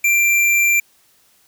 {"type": "tone", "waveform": "square", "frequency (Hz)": 2362, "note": "D7", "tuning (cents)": 9, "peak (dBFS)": -13, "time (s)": [0.04, 0.8], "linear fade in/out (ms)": 5, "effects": ["white hiss -56 dBFS RMS until 1.47 s"]}